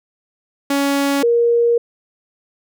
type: tone pair in turn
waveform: sawtooth / sine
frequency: 280 / 470.9 Hz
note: C#4 / A#4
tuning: +18 / +18 cents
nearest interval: major sixth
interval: 900 cents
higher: second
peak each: -11 dBFS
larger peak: neither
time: 0.7-1.23 / 1.23-1.78 s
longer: second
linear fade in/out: 5 ms
effects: none